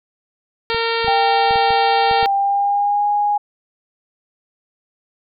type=harmonic tone; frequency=458.9 Hz; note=A#4; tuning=27 cents flat; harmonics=1 / 2 / 3 / 4 / 5 / 6 / 7 / 8 / 9 / 10; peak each=-21 / -24 / -26 / -27 / -28 / -29 / -29 / -30 / -31 / -31 dBFS; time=0.7-2.26 s; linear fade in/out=0 ms
type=clicks; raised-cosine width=5 ms; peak=-20 dBFS; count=8; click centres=0.746 / 1.046 / 1.082 / 1.509 / 1.558 / 1.706 / 2.112 / 2.229 s
type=tone with pitch glide; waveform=sine; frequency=793 to 825.2 Hz; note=G5 to G#5; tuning=+20 to -11 cents; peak=-14 dBFS; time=1.07-3.38 s; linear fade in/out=10 ms; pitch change=+69 cents; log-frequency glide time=2.34-3.07 s
effects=none